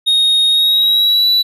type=tone with pitch glide; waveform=triangle; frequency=3729 to 3948 Hz; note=A#7 to B7; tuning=0 to -1 cents; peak=-8 dBFS; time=0.06-1.43 s; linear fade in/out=20 ms; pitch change=+99 cents; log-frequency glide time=0.49-1.28 s; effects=none